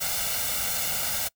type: noise with comb filter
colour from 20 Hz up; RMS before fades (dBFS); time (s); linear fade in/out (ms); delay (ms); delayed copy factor
white; -28; 0-1.29; 20; 1.4; +0.75
effects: noise-tail reverb RT60 0.1 s tail -24 dB re dry